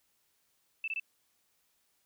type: tone bursts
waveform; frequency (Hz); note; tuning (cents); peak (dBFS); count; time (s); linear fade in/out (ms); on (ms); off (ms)
sine; 2644; E7; +5; -32; 3; 0.84-0.998; 2; 38; 22
effects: white hiss -74 dBFS RMS until 2.05 s